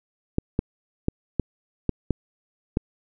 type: clicks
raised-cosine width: 3 ms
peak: -8 dBFS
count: 7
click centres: 0.384 / 0.591 / 1.084 / 1.397 / 1.893 / 2.107 / 2.771 s
effects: none